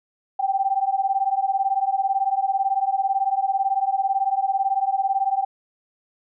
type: beating tone pair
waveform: sine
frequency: 771 / 789 Hz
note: G5 / G5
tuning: -29 / +11 cents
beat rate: 18 Hz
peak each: -22 dBFS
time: 0.39-5.45 s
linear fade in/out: 10 ms
effects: none